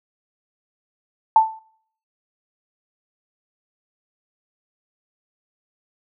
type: tone with exponential decay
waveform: sine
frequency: 883 Hz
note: A5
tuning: 6 cents sharp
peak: -6 dBFS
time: 1.36-1.59 s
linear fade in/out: 2 ms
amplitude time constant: 49 ms
effects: noise-tail reverb RT60 0.6 s tail -23 dB re dry